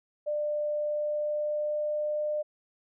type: tone with pitch glide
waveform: sine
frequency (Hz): 596 to 601.5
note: D5 to D5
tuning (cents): +25 to +41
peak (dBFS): -27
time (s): 0.26-2.43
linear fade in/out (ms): 20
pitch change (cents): +16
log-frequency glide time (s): 0.71-2.29
effects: none